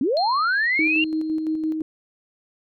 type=linear sweep; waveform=sine; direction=up; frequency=229.9 to 2824 Hz; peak=-18 dBFS; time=0.01-1.04 s; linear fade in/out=2 ms
type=tone with exponential decay; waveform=sine; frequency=4200 Hz; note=C8; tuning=6 cents sharp; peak=-25 dBFS; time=0.17-1.74 s; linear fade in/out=0 ms; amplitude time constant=340 ms
type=tone with tremolo; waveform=sine; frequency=314.6 Hz; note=D#4; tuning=19 cents sharp; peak=-20 dBFS; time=0.79-1.82 s; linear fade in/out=2 ms; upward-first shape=square; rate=5.9 Hz; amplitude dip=35%
effects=none